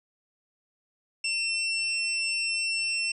25% pulse tone, 2699 Hz, E7, 40 cents sharp, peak -22 dBFS, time 1.24-3.12 s, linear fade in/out 5 ms, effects resampled to 24000 Hz

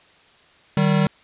square tone pair together, 153.1 / 192.9 Hz, D#3 / G3, -28 / -28 cents, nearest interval major third, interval 400 cents, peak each -19 dBFS, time 0.77-1.07 s, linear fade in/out 2 ms, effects white hiss -53 dBFS RMS until 1.23 s + resampled to 8000 Hz

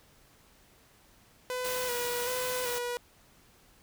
sawtooth tone with vibrato, 493.9 Hz, B4, in tune, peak -28 dBFS, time 1.5-2.97 s, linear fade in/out 0 ms, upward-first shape square, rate 1.3 Hz, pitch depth 31 cents each way
white noise, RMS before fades -37 dBFS, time 1.64-2.79 s, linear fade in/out 10 ms
effects pink hiss -61 dBFS RMS until 3.82 s

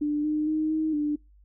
sine tone with pitch steps, 296.2 / 304.1 / 310.6 / 314.1 / 296.7 Hz, D4 / D#4 / D#4 / D#4 / D4, +15 / -40 / -3 / +16 / +18 cents, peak -23 dBFS, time 0.01-1.16 s, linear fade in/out 10 ms, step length 230 ms, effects noise-tail reverb RT60 0.2 s tail -24 dB re dry + added 50 Hz sine -53 dBFS peak until 1.44 s

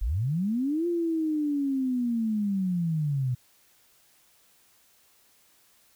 sine linear two-way sweep, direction up then down, 38.89 to 349.2 to 121.9 Hz, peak -24 dBFS, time 0.01-3.35 s, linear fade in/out 10 ms, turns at 0.87 s, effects white hiss -62 dBFS RMS until 5.95 s

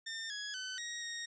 15% pulse tone with pitch steps, 1808 / 1672 / 1516 / 1886 / 1867 Hz, A6 / G#6 / F#6 / A#6 / A#6, +47 / +11 / +42 / +20 / +2 cents, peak -33 dBFS, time 0.06-1.26 s, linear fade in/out 10 ms, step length 240 ms, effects resampled to 16000 Hz

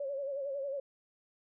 sine tone with vibrato, 554.4 Hz, C#5, in tune, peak -34 dBFS, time 0-0.8 s, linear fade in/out 5 ms, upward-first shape sine, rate 11 Hz, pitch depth 68 cents each way, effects none

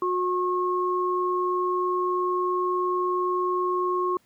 sine tone pair together, 362.3 / 1085.7 Hz, F#4 / C#6, -36 / -36 cents, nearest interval octave + perfect fifth, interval 1900 cents, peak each -25 dBFS, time 0.02-4.17 s, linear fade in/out 2 ms, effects pink hiss -64 dBFS RMS until 4.25 s + high-pass 100 Hz 12 dB/octave

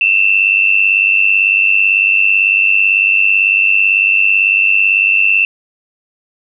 sine tone pair together, 2624 / 2722 Hz, E7 / F7, -9 / -45 cents, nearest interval minor second, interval 64 cents, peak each -11 dBFS, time 0.01-5.45 s, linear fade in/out 2 ms, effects none

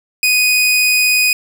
sawtooth tone, 2489 Hz, D#7, in tune, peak -7 dBFS, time 0.23-1.33 s, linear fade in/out 2 ms, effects none

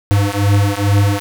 square beating tone pair, 99.9 / 102.2 Hz, G2 / G#2, +33 / -27 cents, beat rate 2.3 Hz, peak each -15 dBFS, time 0.11-1.2 s, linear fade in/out 0 ms, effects none

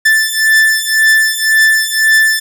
45% pulse beating tone pair, 1760 / 1761.9 Hz, A6 / A6, 0 / +2 cents, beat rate 1.9 Hz, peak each -11 dBFS, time 0.05-2.4 s, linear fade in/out 10 ms, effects none

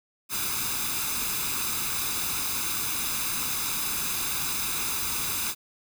white noise with comb filter, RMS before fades -29 dBFS, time 0.29-5.55 s, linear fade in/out 50 ms, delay 0.8 ms, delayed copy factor +0.65, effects none

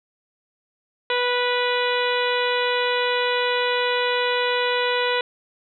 harmonic tone, 491.4 Hz, B4, 9 cents flat, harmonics 1 / 2 / 3 / 4 / 5 / 6 / 7 / 8, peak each -23 / -26 / -28 / -29 / -30 / -31 / -31 / -32 dBFS, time 1.1-5.21 s, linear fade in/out 2 ms, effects none

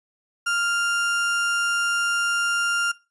35% pulse tone, 1396.9 Hz, F6, in tune, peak -19 dBFS, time 0.46-2.92 s, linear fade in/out 10 ms, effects noise-tail reverb RT60 0.3 s tail -22 dB re dry + resampled to 24000 Hz

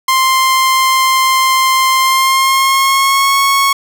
sawtooth tone with pitch glide, 1049 to 1101.8 Hz, C6 to C#6, +4 to -11 cents, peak -5 dBFS, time 0.08-3.73 s, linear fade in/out 5 ms, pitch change +85 cents, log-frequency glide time 1.99-3.37 s, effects none

